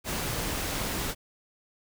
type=noise with amplitude modulation; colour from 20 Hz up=pink; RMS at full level=-30 dBFS; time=0.04-1.15 s; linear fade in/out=50 ms; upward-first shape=sine; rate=200 Hz; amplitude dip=30%; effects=none